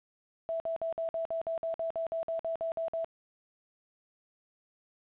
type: tone bursts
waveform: sine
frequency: 658 Hz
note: E5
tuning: 3 cents flat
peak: -30 dBFS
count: 16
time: 0.49-3.045 s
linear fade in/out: 0 ms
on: 110 ms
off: 53 ms
effects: resampled to 8000 Hz + 11-bit